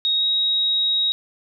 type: tone with pitch glide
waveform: sine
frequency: 3760 to 3795 Hz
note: A#7 to A#7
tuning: +14 to +30 cents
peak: -17 dBFS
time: 0.05-1.12 s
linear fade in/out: 0 ms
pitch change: +16 cents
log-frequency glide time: 0.16-0.24 s
effects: none